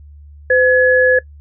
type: tone pair together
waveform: sine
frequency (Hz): 509 / 1695.3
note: C5 / G#6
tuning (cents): -48 / +35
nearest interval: octave + major sixth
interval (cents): 2083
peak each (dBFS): -11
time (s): 0.5-1.19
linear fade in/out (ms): 5
effects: noise-tail reverb RT60 0.1 s tail -21 dB re dry + added 73 Hz sine -36 dBFS peak until 1.4 s